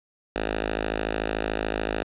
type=tone with notch filter; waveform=5% pulse; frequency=53.6 Hz; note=A1; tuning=45 cents flat; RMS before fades=-28 dBFS; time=0.36-2.03 s; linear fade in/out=0 ms; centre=130 Hz; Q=0.54; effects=resampled to 8000 Hz + 9-bit